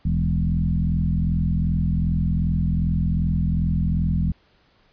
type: tone with frequency modulation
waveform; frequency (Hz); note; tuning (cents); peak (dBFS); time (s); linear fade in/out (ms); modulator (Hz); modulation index
sine; 117.1; A#2; +8; -18; 0.05-4.32; 5; 42.6; 2
effects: pink hiss -60 dBFS RMS until 4.92 s + resampled to 11025 Hz